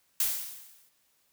blue noise with exponential decay, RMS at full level -25 dBFS, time 0.2-0.89 s, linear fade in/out 2 ms, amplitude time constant 150 ms, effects white hiss -70 dBFS RMS until 1.32 s

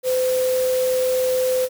sine tone in noise, 511 Hz, C5, 41 cents flat, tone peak -17 dBFS, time 0.03-1.69 s, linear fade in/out 50 ms, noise white, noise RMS -31 dBFS, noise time 0.03-1.69 s, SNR +11 dB, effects none

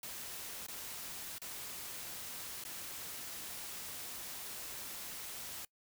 white noise with dropouts, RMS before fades -45 dBFS, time 0.03-5.65 s, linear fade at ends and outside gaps 2 ms, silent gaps 0.666-0.683 / 1.383-1.417 / 2.639-2.65 s, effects noise-tail reverb RT60 0.1 s tail -23 dB re dry

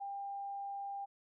sine tone, 797 Hz, G5, 28 cents sharp, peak -39 dBFS, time 0-1.06 s, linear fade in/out 20 ms, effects none

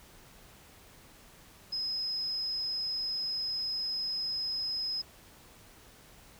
sine tone, 5090 Hz, D#8, 39 cents sharp, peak -31 dBFS, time 1.72-5.02 s, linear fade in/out 10 ms, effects pink hiss -56 dBFS RMS until 6.39 s

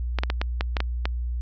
clicks, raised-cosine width 0.3 ms, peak -9 dBFS, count 8, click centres 0.187 / 0.235 / 0.301 / 0.415 / 0.609 / 0.768 / 0.804 / 1.055 s, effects added 60 Hz sine -25 dBFS peak until 1.41 s + resampled to 16000 Hz

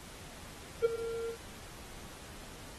triangle tone with ADSR envelope, 459.6 Hz, A#4, 25 cents flat, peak -17 dBFS, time 0.82-1.37 s, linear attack 28 ms, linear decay 16 ms, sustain -16 dB, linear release 82 ms, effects pink hiss -50 dBFS RMS until 2.78 s + AAC 32 kbps

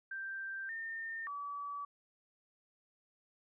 sine tone with pitch steps, 1571 / 1815 / 1146 Hz, G6 / A#6 / D6, +3 / -47 / -43 cents, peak -39 dBFS, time 0.11-1.85 s, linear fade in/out 5 ms, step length 580 ms, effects none

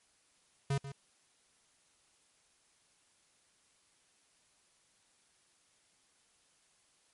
square tone with echo, 138.59 Hz, C#3, in tune, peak -30 dBFS, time 0.7-0.78 s, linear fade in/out 5 ms, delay 140 ms, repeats 1, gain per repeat -12 dB, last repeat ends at 0.92 s, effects white hiss -70 dBFS RMS until 7.13 s + MP3 48 kbps

